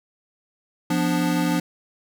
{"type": "chord", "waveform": "square", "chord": "B diminished", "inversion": "second", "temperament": "equal", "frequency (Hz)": [174.61, 246.9, 293.7], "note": ["F3", "B3", "D4"], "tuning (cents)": [0, 0, 0], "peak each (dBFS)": [-24, -27, -24], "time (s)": [0.9, 1.6], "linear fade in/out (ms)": 5, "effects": []}